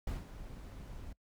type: noise with ADSR envelope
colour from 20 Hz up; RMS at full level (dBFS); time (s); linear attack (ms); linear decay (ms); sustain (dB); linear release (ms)
brown; -36; 0.07-1.13; 4; 160; -11; 7
effects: noise-tail reverb RT60 0.1 s tail -23 dB re dry